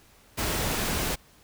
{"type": "noise", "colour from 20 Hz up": "pink", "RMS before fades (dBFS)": -28, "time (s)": [0.37, 1.16], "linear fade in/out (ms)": 20, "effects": ["pink hiss -57 dBFS RMS until 1.43 s"]}